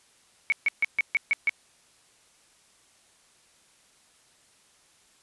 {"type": "tone bursts", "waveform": "sine", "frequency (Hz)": 2234, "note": "C#7", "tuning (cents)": 13, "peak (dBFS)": -19, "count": 7, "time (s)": [0.5, 1.494], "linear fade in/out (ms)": 0, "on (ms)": 22, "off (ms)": 140, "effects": ["white hiss -61 dBFS RMS until 5.22 s", "resampled to 24000 Hz"]}